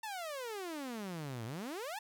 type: exponential two-way sweep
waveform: sawtooth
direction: down then up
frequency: 907 to 108.1 to 907 Hz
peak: -36 dBFS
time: 0.03-1.99 s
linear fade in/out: 5 ms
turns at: 1.45 s
effects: 11-bit